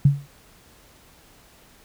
sine tone with exponential decay, 141.2 Hz, C#3, 32 cents sharp, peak -8 dBFS, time 0.05-0.27 s, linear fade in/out 5 ms, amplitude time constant 47 ms, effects pink hiss -53 dBFS RMS until 1.84 s

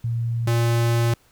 sine / square tone pair in turn, 116.54 / 117.17 Hz, A#2 / A#2, 0 / +9 cents, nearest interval unison, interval 9 cents, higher second, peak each -21 / -18 dBFS, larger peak second, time 0.04-0.47 / 0.47-1.14 s, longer second, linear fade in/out 5 ms, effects pink hiss -58 dBFS RMS until 1.31 s

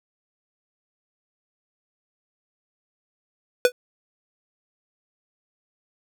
square tone with exponential decay, 494.7 Hz, B4, 3 cents sharp, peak -10 dBFS, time 3.65-3.72 s, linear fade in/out 1 ms, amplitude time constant 15 ms, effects none

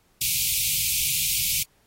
white band-stop noise, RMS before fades -24 dBFS, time 0.21-1.63 s, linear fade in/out 5 ms, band 170 to 2200 Hz, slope 96 dB/octave, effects pink hiss -64 dBFS RMS until 1.86 s + AAC 48 kbps

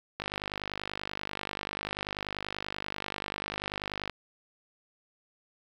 click train, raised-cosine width 0.3 ms, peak -17 dBFS, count 197, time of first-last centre 0.2-4.097 s, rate 50.3 Hz, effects 8-bit

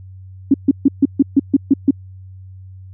sine tone bursts, 275 Hz, C#4, 14 cents flat, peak -6 dBFS, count 9, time 0.51-1.909 s, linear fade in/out 5 ms, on 31 ms, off 140 ms, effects added 94 Hz sine -34 dBFS peak until 2.93 s

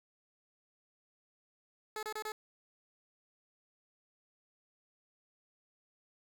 15% pulse tone bursts, 430 Hz, A4, 40 cents flat, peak -31 dBFS, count 4, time 1.96-2.32 s, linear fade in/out 2 ms, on 69 ms, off 28 ms, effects 10-bit

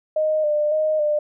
sine tone with vibrato, 609 Hz, D#5, 37 cents flat, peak -17 dBFS, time 0.16-1.19 s, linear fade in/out 5 ms, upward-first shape square, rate 1.8 Hz, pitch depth 31 cents each way, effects none

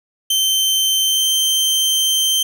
sawtooth tone with pitch glide, 3106 to 3124 Hz, G7 to G7, -17 to -7 cents, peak -11 dBFS, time 0.3-2.43 s, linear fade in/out 5 ms, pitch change +10 cents, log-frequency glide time 1.04-1.29 s, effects none

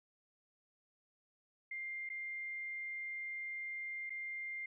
sine tone with dropouts, 2100 Hz, C7, 6 cents sharp, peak -40 dBFS, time 1.71-4.66 s, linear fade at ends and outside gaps 5 ms, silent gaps 2.091-2.099 / 4.096-4.103 s, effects none

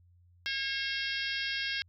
harmonic tone, 542 Hz, C#5, 39 cents flat, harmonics 3 / 4 / 5 / 6 / 7 / 8 / 9 / 10, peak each -36 / -39 / -40 / -38 / -42 / -44 / -41 / -44 dBFS, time 0.46-1.82 s, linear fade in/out 0 ms, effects added 88 Hz sine -59 dBFS peak until 1.88 s

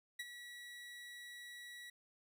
30% pulse tone with ADSR envelope, 1936 Hz, B6, 35 cents flat, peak -37 dBFS, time 0.19-1.9 s, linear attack 8 ms, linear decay 36 ms, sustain -10 dB, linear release 5 ms, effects none

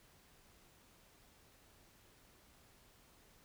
silence, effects pink hiss -66 dBFS RMS until 3.44 s

